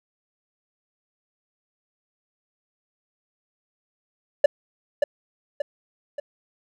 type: tone with echo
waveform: triangle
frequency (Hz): 578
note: D5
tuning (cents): -28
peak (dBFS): -7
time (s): 4.44-4.46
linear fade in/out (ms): 5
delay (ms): 580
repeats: 3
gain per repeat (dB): -6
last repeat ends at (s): 6.2
effects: none